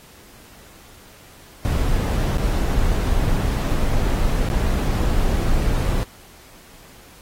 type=noise with dropouts; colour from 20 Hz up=brown; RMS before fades=-19 dBFS; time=1.65-6.03 s; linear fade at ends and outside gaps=0 ms; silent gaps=2.372-2.383 / 3.693-3.697 / 4.489-4.501 s; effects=pink hiss -47 dBFS RMS until 7.21 s + AAC 48 kbps